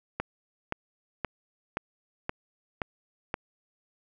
click train, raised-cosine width 0.5 ms, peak -14 dBFS, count 7, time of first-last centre 0.2-3.341 s, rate 1.91 Hz, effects none

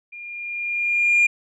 sine tone with level ramp, 2410 Hz, D7, 44 cents sharp, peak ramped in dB -35 to -10 dBFS, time 0.12-1.27 s, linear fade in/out 10 ms, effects tanh soft clip ceiling -11 dBFS

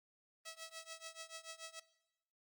5% pulse tone with tremolo, 650 Hz, E5, 24 cents flat, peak -34 dBFS, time 0.45-1.8 s, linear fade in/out 10 ms, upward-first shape triangle, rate 6.9 Hz, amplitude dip 100%, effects noise-tail reverb RT60 0.9 s tail -18 dB re dry + Opus 32 kbps

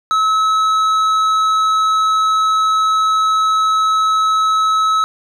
sine tone with tanh clipping, 1293 Hz, E6, 34 cents flat, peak -13 dBFS, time 0.11-5.04 s, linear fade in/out 0 ms, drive 9 dB, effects none

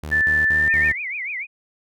sawtooth tone bursts, 76 Hz, D#2, 40 cents flat, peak -25 dBFS, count 4, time 0.03-0.925 s, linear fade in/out 5 ms, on 190 ms, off 45 ms
sine tone with pitch glide, 1760 to 1809.5 Hz, A6 to A6, 0 to +48 cents, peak -15 dBFS, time 0.11-0.93 s, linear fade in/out 20 ms, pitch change +48 cents, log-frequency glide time 0.46-0.75 s
sine tone with vibrato, 2219 Hz, C#7, 1 cent sharp, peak -25 dBFS, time 0.68-1.47 s, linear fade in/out 50 ms, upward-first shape triangle, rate 6.8 Hz, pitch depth 230 cents each way
effects none

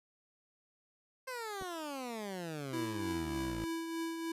15% pulse exponential sweep, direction down, 529 to 53.1 Hz, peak -33 dBFS, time 1.27-3.65 s, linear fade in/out 10 ms
clicks, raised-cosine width 2 ms, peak -35 / -34 dBFS, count 2, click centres 1.613 / 1.623 s
square tone with tremolo, 329.6 Hz, E4, in tune, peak -35 dBFS, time 2.73-4.32 s, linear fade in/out 5 ms, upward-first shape triangle, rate 3.3 Hz, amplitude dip 45%
effects resampled to 32000 Hz

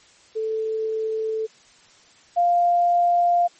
sine tone pair in turn, 440 / 698.5 Hz, A4 / F5, 0 / 0 cents, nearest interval minor sixth, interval 800 cents, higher second, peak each -22 / -15 dBFS, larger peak second, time 0.35-1.47 / 2.36-3.48 s, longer neither, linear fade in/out 20 ms, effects white hiss -53 dBFS RMS until 3.59 s + MP3 32 kbps

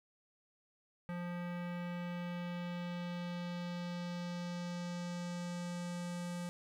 square tone with low-pass filter sweep, 175.3 Hz, F3, 7 cents sharp, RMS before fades -41 dBFS, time 1.09-6.49 s, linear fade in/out 0 ms, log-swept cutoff 2000 to 9700 Hz, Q 1.4, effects 11-bit

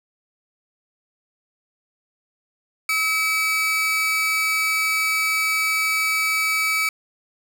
40% pulse tone pair together, 1290 / 2283 Hz, E6 / D7, -38 / -50 cents, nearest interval minor seventh, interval 988 cents, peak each -26 / -19 dBFS, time 2.89-6.89 s, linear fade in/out 2 ms, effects none

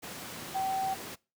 sine tone in noise, 768 Hz, G5, 36 cents flat, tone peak -28 dBFS, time 0.54-0.95 s, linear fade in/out 20 ms, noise pink, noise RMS -41 dBFS, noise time 0.02-1.16 s, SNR +10 dB, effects noise-tail reverb RT60 0.3 s tail -23 dB re dry + high-pass 150 Hz 12 dB/octave

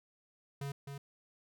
square tone with echo, 140 Hz, C#3, 18 cents sharp, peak -38 dBFS, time 0.61-0.72 s, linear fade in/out 5 ms, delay 260 ms, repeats 1, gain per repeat -5 dB, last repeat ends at 0.98 s, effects none

